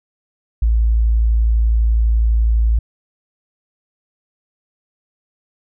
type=tone; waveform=sine; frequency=56 Hz; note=A1; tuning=31 cents sharp; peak=-11 dBFS; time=0.62-2.79 s; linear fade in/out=5 ms; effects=none